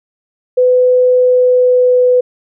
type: tone with pitch glide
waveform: sine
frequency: 502 to 498.8 Hz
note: B4 to B4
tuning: +28 to +17 cents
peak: -6 dBFS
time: 0.57-2.21 s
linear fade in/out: 10 ms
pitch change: -11 cents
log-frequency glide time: 1.12-2.08 s
effects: none